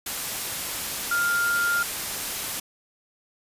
sine tone in noise, 1400 Hz, F6, 4 cents sharp, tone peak -21 dBFS, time 1.11-1.83 s, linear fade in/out 5 ms, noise white, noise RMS -30 dBFS, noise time 0.06-2.6 s, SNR +6 dB, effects resampled to 32000 Hz

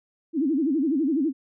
sine tone with vibrato, 293.7 Hz, D4, in tune, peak -20 dBFS, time 0.33-1.33 s, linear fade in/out 50 ms, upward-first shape sine, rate 12 Hz, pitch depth 230 cents each way, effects none

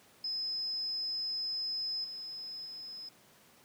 sine tone with level steps, 5100 Hz, D#8, 42 cents sharp, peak -33 / -40 / -42 dBFS, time 0.24-3.09 s, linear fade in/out 5 ms, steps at 2.04 / 2.65 s, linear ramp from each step 5 ms, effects pink hiss -61 dBFS RMS until 3.64 s + high-pass 150 Hz 12 dB/octave

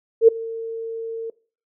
sine tone with ADSR envelope, 453.7 Hz, A#4, 47 cents flat, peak -4 dBFS, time 0.21-1.3 s, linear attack 70 ms, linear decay 10 ms, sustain -22 dB, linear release 3 ms, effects noise-tail reverb RT60 0.4 s tail -21 dB re dry

